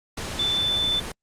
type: tone in noise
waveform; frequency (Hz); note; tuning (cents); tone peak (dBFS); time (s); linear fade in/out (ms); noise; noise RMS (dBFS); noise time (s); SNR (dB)
sine; 3520; A7; 0; -21; 0.39-1; 5; pink; -32; 0.17-1.12; +8
effects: low-pass 9000 Hz 12 dB/octave + Opus 48 kbps